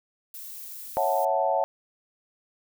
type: noise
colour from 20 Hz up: violet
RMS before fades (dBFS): -40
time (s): 0.34-1.25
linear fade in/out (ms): 2
type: chord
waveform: sine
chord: F# minor seventh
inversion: second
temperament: equal with one note detuned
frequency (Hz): 552.4 / 659.3 / 740 / 880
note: C#5 / E5 / F#5 / A5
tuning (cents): -6 / 0 / 0 / 0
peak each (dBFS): -27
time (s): 0.97-1.64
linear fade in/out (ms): 0
effects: none